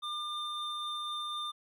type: tone pair together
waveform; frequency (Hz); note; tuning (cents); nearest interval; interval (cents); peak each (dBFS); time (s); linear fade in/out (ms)
triangle; 1200 / 3596; D6 / A7; +37 / +37; octave + perfect fifth; 1900; -36 / -36; 0.02-1.52; 20
effects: none